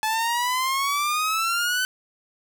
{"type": "exponential sweep", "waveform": "sawtooth", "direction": "up", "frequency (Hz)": [862, 1521], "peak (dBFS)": -18, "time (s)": [0.03, 1.85], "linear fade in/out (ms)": 0, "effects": []}